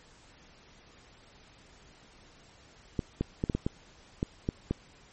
clicks, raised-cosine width 3 ms, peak -15 dBFS, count 9, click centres 2.992 / 3.21 / 3.439 / 3.498 / 3.55 / 3.665 / 4.229 / 4.489 / 4.71 s, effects pink hiss -57 dBFS RMS until 5.12 s + MP3 32 kbps

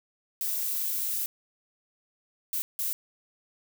violet noise bursts at uneven times, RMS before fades -30 dBFS, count 3, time 0.41-1.26 / 2.53-2.62 / 2.79-2.93 s, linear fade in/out 0 ms, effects none

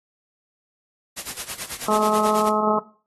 white noise with tremolo, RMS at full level -29 dBFS, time 1.16-2.5 s, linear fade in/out 20 ms, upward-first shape sine, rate 9.2 Hz, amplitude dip 85%
harmonic tone, 213.3 Hz, G#3, 46 cents sharp, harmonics 1 / 2 / 3 / 4 / 5 / 6, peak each -25 / -25 / -25 / -25 / -25 / -25 dBFS, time 1.88-2.79 s, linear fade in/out 5 ms
effects noise-tail reverb RT60 0.4 s tail -17 dB re dry + AAC 32 kbps

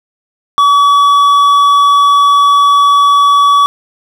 sine tone with hard clipping, 1139 Hz, C#6, 47 cents sharp, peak -6 dBFS, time 0.58-3.66 s, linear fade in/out 0 ms, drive 6 dB, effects none

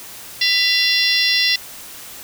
harmonic tone with a mistuned harmonic, 689 Hz, F5, 24 cents flat, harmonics 3 / 4 / 5 / 6 / 7 / 8, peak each -21 / -21 / -21 / -21 / -21 / -21 dBFS, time 0.41-1.56 s, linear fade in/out 5 ms, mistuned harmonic 3, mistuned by -68 cents, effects white hiss -36 dBFS RMS until 2.23 s

